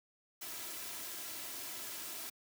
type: noise with comb filter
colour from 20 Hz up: white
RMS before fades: -44 dBFS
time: 0.41-2.3 s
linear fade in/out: 10 ms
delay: 3 ms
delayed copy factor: +0.5
effects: high-pass 100 Hz 12 dB/octave